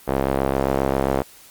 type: tone with band-pass filter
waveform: sawtooth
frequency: 67.5 Hz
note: C#2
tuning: 45 cents flat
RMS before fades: -21 dBFS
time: 0.07-1.23 s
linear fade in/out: 20 ms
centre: 580 Hz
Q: 1.2
effects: white hiss -47 dBFS RMS until 1.5 s + Opus 32 kbps